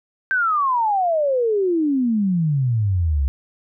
sine exponential sweep, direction down, 1580 to 65.1 Hz, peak -16 dBFS, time 0.31-3.28 s, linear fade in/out 0 ms, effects none

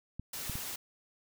clicks, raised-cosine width 5 ms, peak -27 / -26 / -27 dBFS, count 3, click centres 0.196 / 0.497 / 0.555 s
white noise, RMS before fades -40 dBFS, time 0.33-0.76 s, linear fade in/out 5 ms
effects none

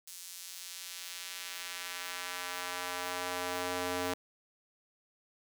square tone with high-pass filter sweep, 89.8 Hz, F2, 49 cents sharp, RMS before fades -39 dBFS, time 0.07-4.14 s, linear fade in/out 5 ms, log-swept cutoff 6600 to 370 Hz, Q 0.76, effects none

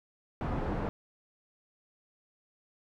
pink low-pass noise, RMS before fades -33 dBFS, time 0.41-0.89 s, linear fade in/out 0 ms, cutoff 1000 Hz, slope 12 dB/octave, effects none

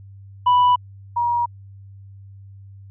triangle / sine tone pair in turn, 987.8 / 953.1 Hz, B5 / A#5, 0 / +38 cents, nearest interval minor second, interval 62 cents, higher first, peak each -10 / -17 dBFS, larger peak first, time 0.46-0.76 / 1.16-1.46 s, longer neither, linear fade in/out 10 ms, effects added 98 Hz sine -39 dBFS peak until 2.9 s + resampled to 8000 Hz

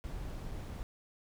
brown noise with dropouts, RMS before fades -41 dBFS, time 0.04-0.83 s, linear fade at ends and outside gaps 0 ms, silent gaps 0.512-0.517 s, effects none

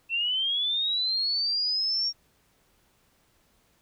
sine linear sweep, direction up, 2672 to 5588 Hz, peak -24 dBFS, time 0.09-2.13 s, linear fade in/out 50 ms, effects pink hiss -66 dBFS RMS until 3.81 s

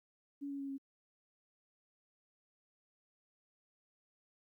sine tone with pitch steps, 282.6 / 279.4 / 276.1 / 273 Hz, C#4 / C#4 / C#4 / C#4, +34 / +14 / -7 / -26 cents, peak -39 dBFS, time 0.41-0.782 s, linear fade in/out 20 ms, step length 93 ms, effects 13-bit

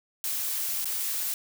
blue noise with dropouts, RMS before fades -30 dBFS, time 0.24-1.34 s, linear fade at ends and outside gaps 1 ms, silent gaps 0.845-0.855 s, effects none

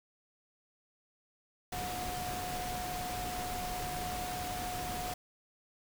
sine tone in noise, 725 Hz, F#5, 35 cents flat, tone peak -38 dBFS, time 1.72-5.14 s, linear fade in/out 5 ms, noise pink, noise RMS -40 dBFS, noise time 1.72-5.14 s, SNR -1 dB, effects none

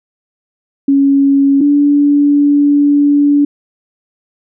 sine tone pair in turn, 277.2 / 288.3 Hz, C#4 / D4, 0 / -32 cents, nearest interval minor second, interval 68 cents, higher second, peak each -6 dBFS, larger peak neither, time 0.88-1.61 / 1.61-3.45 s, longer second, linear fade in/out 5 ms, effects none

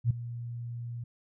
sine tone with ADSR envelope, 118.8 Hz, A#2, 33 cents sharp, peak -19 dBFS, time 0.04-1.04 s, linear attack 63 ms, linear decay 7 ms, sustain -16 dB, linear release 6 ms, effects none

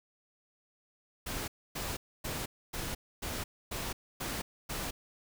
pink noise bursts, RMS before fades -37 dBFS, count 8, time 1.26-4.91 s, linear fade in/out 10 ms, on 220 ms, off 270 ms, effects none

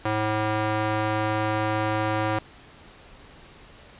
square tone with band-pass filter, 107.9 Hz, A2, 33 cents flat, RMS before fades -25 dBFS, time 0.05-2.39 s, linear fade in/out 5 ms, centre 970 Hz, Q 0.71, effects pink hiss -49 dBFS RMS until 3.99 s + resampled to 8000 Hz

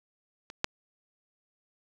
clicks, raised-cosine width 0.2 ms, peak -25 / -8 dBFS, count 2, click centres 0.501 / 0.644 s, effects none

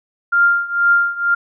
sine tone with tremolo, 1396.9 Hz, F6, in tune, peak -8 dBFS, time 0.32-1.35 s, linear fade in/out 10 ms, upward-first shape triangle, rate 2.1 Hz, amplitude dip 90%, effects none

